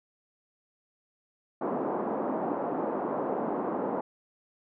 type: band-pass noise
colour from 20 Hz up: pink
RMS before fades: -31 dBFS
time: 1.61-4.01 s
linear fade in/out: 5 ms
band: 230 to 990 Hz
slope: 24 dB/octave
effects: none